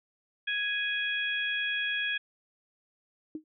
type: harmonic tone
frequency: 830.6 Hz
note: G#5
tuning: in tune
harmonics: 2 / 3 / 4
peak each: -31 / -33 / -34 dBFS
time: 0.47-2.18 s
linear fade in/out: 10 ms
type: tone with exponential decay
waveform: sine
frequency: 311.1 Hz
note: D#4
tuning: in tune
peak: -30 dBFS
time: 3.35-3.44 s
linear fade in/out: 2 ms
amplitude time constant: 19 ms
effects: none